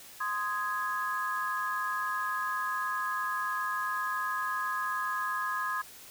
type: chord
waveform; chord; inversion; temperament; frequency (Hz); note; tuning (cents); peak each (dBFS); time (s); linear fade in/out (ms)
sine; Ab major; first; just; 1038.3 / 1245.9 / 1661.2; C6 / Eb6 / Ab6; -14 / +2 / 0; -34; 0.2-5.82; 10
effects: white hiss -50 dBFS RMS until 6.1 s